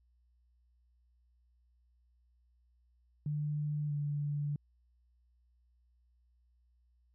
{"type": "tone with pitch glide", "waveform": "sine", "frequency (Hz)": [148.8, 145.74], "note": ["D3", "D3"], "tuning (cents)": [23, -13], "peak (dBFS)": -32, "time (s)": [3.26, 4.56], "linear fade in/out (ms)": 2, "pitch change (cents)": -36, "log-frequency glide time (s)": [3.87, 3.92], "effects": ["added 60 Hz sine -67 dBFS peak until 7.14 s"]}